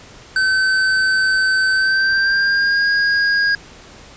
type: tone with pitch glide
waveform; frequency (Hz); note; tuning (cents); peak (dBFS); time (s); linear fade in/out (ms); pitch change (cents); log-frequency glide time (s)
square; 1533 to 1633.6; G6 to G#6; -39 to -29; -14; 0.36-3.55; 2; +110; 1.72-2.9
effects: pink hiss -41 dBFS RMS until 4.16 s + resampled to 16000 Hz